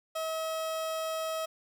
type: tone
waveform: 30% pulse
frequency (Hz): 641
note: E5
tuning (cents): -49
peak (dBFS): -29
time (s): 0.15-1.46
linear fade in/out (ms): 10
effects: none